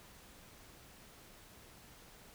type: silence
effects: pink hiss -58 dBFS RMS until 2.34 s